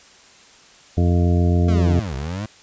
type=harmonic tone; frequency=87.31 Hz; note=F2; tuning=in tune; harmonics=1 / 2 / 3 / 4 / 5 / 7 / 8; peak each=-15 / -21 / -25 / -27 / -29 / -32 / -33 dBFS; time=0.97-2 s; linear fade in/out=10 ms
type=linear two-way sweep; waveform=25% pulse; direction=down then up; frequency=233.1 to 63 to 110.2 Hz; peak=-21 dBFS; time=1.68-2.46 s; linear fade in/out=5 ms; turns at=2.15 s
effects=white hiss -48 dBFS RMS until 2.62 s + resampled to 16000 Hz